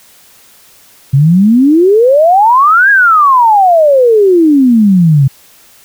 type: exponential two-way sweep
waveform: sine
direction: up then down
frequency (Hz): 130.81 to 1668 to 130.81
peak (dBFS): -3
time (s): 1.13-5.28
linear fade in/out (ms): 10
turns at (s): 2.9
effects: white hiss -42 dBFS RMS until 5.84 s